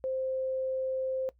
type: tone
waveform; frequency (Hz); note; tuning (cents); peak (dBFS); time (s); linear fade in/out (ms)
sine; 523.3; C5; 0; -29; 0.04-1.29; 0
effects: noise-tail reverb RT60 0.1 s tail -19 dB re dry + added 60 Hz sine -62 dBFS peak until 1.39 s